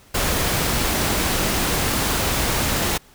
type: noise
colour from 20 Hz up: pink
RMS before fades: -21 dBFS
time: 0.14-2.98 s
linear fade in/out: 10 ms
effects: pink hiss -51 dBFS RMS until 3.14 s